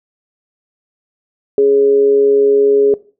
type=tone with amplitude modulation; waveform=sine; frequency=415.3 Hz; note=G#4; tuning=in tune; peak=-5 dBFS; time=1.58-2.94 s; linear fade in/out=2 ms; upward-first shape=sine; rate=137 Hz; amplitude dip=45%; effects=noise-tail reverb RT60 0.4 s tail -20 dB re dry